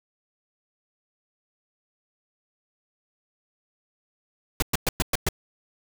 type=noise bursts; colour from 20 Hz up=pink; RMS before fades=-22 dBFS; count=6; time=4.6-5.288 s; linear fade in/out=2 ms; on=23 ms; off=110 ms; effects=none